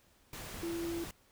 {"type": "tone in noise", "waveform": "sine", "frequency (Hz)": 337, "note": "E4", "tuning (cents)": 38, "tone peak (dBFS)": -35, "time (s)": [0.63, 1.04], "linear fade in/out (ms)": 2, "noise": "pink", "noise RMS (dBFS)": -45, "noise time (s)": [0.33, 1.11], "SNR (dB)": 7, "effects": ["pink hiss -67 dBFS RMS until 1.31 s"]}